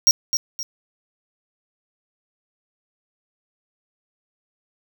square tone with echo, 5620 Hz, F8, 10 cents sharp, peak -11 dBFS, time 0.07-0.11 s, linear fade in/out 0 ms, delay 260 ms, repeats 2, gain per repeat -8 dB, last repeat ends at 0.63 s, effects none

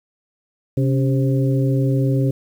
harmonic tone with a mistuned harmonic, 132.4 Hz, C3, 21 cents sharp, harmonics 1 / 2 / 3 / 4, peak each -16 / -22 / -26 / -28 dBFS, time 0.77-2.31 s, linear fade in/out 5 ms, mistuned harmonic 2, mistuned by +84 cents, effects 8-bit

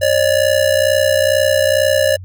square ring-modulated tone, 576 Hz, D5, 34 cents flat, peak -9 dBFS, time 0.01-2.17 s, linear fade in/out 20 ms, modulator 31.1 Hz, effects added 92 Hz sine -29 dBFS peak until 2.24 s

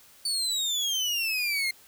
30% pulse exponential sweep, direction down, 4546 to 2100 Hz, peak -23 dBFS, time 0.25-1.71 s, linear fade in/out 5 ms, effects white hiss -55 dBFS RMS until 1.87 s

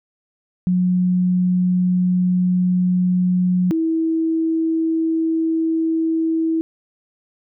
sine tone pair in turn, 181.2 / 324.3 Hz, F#3 / E4, -36 / -28 cents, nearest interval minor seventh, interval 1008 cents, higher second, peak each -14 / -16 dBFS, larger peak first, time 0.67-3.71 / 3.71-6.61 s, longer first, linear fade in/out 0 ms, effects none

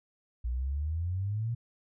sine exponential sweep, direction up, 57.9 to 120.1 Hz, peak -29 dBFS, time 0.44-1.55 s, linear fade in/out 10 ms, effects none

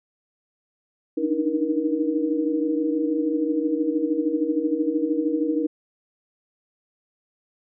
sine tone cluster, 291.4 / 304.6 / 317.5 / 475.6 Hz, D4 / D#4 / D#4 / A#4, -13 / -37 / +35 / +35 cents, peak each -27 / -27 / -24 / -27 dBFS, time 1.17-5.67 s, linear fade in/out 10 ms, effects none

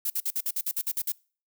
violet noise bursts, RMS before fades -28 dBFS, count 11, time 0.05-1.121 s, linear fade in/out 5 ms, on 51 ms, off 51 ms, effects noise-tail reverb RT60 0.4 s tail -25 dB re dry

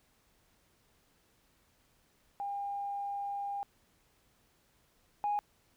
sine tone pair in turn, 804 / 825.6 Hz, G5 / G#5, +44 / -10 cents, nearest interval unison, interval 46 cents, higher second, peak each -34 / -28 dBFS, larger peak second, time 2.4-3.63 / 5.24-5.39 s, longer first, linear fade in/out 0 ms, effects tanh soft clip ceiling -25 dBFS + pink hiss -70 dBFS RMS until 5.76 s

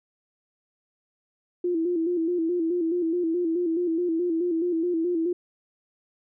sine tone with vibrato, 340 Hz, F4, 46 cents flat, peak -22 dBFS, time 1.64-5.33 s, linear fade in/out 5 ms, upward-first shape square, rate 4.7 Hz, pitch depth 70 cents each way, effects none

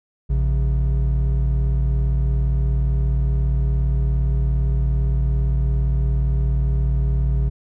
triangle tone pair together, 57.48 / 135.1 Hz, A#1 / C#3, -24 / -44 cents, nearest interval octave + minor third, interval 1480 cents, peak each -15 / -21 dBFS, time 0.29-7.5 s, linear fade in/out 20 ms, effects none

